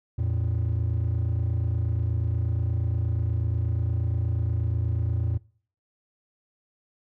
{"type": "tone pair together", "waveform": "triangle", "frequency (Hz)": [84.73, 113.1], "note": ["E2", "A2"], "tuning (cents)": [48, 48], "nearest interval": "perfect fourth", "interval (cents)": 500, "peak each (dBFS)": -23, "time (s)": [0.18, 5.38], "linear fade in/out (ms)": 10, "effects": ["noise-tail reverb RT60 0.5 s tail -25 dB re dry", "tanh soft clip ceiling -17 dBFS"]}